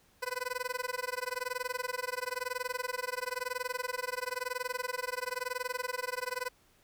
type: tone with amplitude modulation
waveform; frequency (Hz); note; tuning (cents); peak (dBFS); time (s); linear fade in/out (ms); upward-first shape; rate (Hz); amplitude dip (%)
15% pulse; 501; B4; +25; -24; 0.22-6.49; 10; sine; 21; 100
effects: pink hiss -66 dBFS RMS until 6.83 s